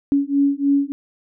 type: beating tone pair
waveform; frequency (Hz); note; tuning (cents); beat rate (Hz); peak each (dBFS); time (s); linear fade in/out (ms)
sine; 279.2 / 282.5; C#4 / C#4; +13 / +33; 3.3; -18; 0.12-0.92; 0
effects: none